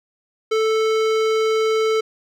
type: tone with hard clipping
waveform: sine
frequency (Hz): 440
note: A4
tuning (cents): 0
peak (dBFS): -18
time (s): 0.51-2.01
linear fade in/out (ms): 10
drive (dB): 18
effects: none